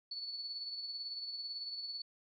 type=tone with tremolo; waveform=sine; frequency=4441 Hz; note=C#8; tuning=2 cents sharp; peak=-38 dBFS; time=0.11-2.02 s; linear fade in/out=5 ms; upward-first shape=sine; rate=18 Hz; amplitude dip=45%; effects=none